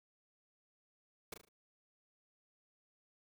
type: noise with echo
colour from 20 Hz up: pink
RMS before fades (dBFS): -44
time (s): 1.32-1.34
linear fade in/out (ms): 5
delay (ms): 37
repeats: 4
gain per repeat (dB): -7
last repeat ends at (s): 1.488
effects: none